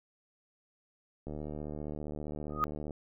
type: click train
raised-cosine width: 2 ms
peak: -27 dBFS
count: 124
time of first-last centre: 1.27-2.908 s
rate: 75.1 Hz
type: tone with exponential growth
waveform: sine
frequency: 1244.5 Hz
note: D#6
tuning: in tune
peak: -22 dBFS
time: 2.5-2.64 s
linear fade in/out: 0 ms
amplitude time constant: 30 ms
effects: none